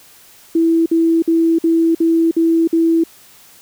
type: tone bursts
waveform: sine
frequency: 329.6 Hz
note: E4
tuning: in tune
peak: -10 dBFS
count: 7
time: 0.55-3.038 s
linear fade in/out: 5 ms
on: 310 ms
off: 53 ms
effects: white hiss -45 dBFS RMS until 3.61 s